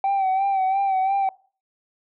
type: tone with vibrato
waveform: sine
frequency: 773 Hz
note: G5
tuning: 24 cents flat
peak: -16 dBFS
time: 0.04-1.29 s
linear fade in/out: 2 ms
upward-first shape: sine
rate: 2.9 Hz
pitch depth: 47 cents each way
effects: noise-tail reverb RT60 0.4 s tail -23 dB re dry + tanh soft clip ceiling -17 dBFS